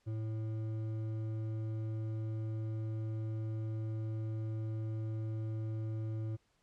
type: tone with hard clipping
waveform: triangle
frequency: 110 Hz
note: A2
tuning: in tune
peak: -37 dBFS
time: 0.06-6.37 s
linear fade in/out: 20 ms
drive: 12 dB
effects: pink hiss -75 dBFS RMS until 6.62 s + low-pass 8000 Hz 12 dB/octave